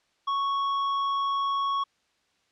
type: tone with hard clipping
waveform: sine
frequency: 1108.7 Hz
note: C#6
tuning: in tune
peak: -26 dBFS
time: 0.27-1.84 s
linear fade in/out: 10 ms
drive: 7 dB
effects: white hiss -69 dBFS RMS until 2.51 s + low-pass 5000 Hz 12 dB/octave